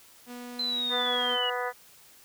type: tone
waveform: sawtooth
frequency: 244.3 Hz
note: B3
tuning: 19 cents flat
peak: -35 dBFS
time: 0.26-1.38 s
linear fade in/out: 50 ms
type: linear sweep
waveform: sine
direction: down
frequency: 4092 to 2872 Hz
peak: -27 dBFS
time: 0.59-1.5 s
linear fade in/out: 5 ms
type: harmonic tone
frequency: 246.9 Hz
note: B3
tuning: in tune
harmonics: 2 / 3 / 4 / 5 / 6 / 7 / 8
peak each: -33 / -35 / -36 / -37 / -38 / -38 / -39 dBFS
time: 0.89-1.73 s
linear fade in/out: 50 ms
effects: white hiss -55 dBFS RMS until 2.24 s